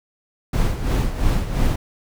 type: noise with tremolo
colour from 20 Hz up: brown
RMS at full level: -17 dBFS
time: 0.53-1.76 s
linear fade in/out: 5 ms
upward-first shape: sine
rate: 2.9 Hz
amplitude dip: 65%
effects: none